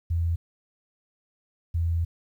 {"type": "tone pair in turn", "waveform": "sine", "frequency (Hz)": [84.1, 83.79], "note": ["E2", "E2"], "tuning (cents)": [35, 29], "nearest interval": "unison", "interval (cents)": 6, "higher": "first", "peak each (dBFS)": -22, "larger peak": "neither", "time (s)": [[0.1, 0.36], [1.74, 2.05]], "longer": "second", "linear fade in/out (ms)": 10, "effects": ["10-bit"]}